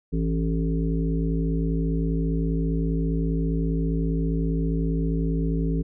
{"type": "harmonic tone with a mistuned harmonic", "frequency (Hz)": 55, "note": "A1", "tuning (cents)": 0, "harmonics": [1, 3, 5, 7, 8], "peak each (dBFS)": [-25, -25, -29, -36, -35], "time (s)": [0.12, 5.83], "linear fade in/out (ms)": 20, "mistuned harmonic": 1, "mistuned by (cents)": -83, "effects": []}